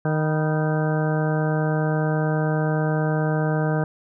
harmonic tone with a mistuned harmonic, 154.9 Hz, D#3, 7 cents flat, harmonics 1 / 2 / 3 / 4 / 5 / 6 / 8 / 9 / 10, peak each -21 / -29 / -28 / -29 / -32 / -36 / -37 / -41 / -33 dBFS, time 0.05-3.84 s, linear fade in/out 2 ms, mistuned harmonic 6, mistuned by +72 cents, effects none

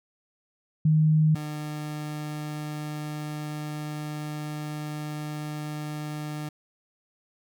sine / 30% pulse tone pair in turn, 155.56 / 150.7 Hz, D#3 / D3, 0 / +45 cents, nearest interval minor second, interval 55 cents, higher first, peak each -17 / -29 dBFS, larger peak first, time 0.85-1.35 / 1.35-6.49 s, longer second, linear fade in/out 5 ms, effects none

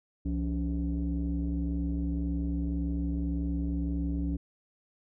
sine tone cluster, 66.4 / 173.3 / 284.3 Hz, C2 / F3 / C#4, +26 / -13 / +44 cents, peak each -29 / -33 / -32 dBFS, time 0.25-4.37 s, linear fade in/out 10 ms, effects tanh soft clip ceiling -23 dBFS

